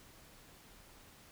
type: silence
effects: pink hiss -59 dBFS RMS until 1.31 s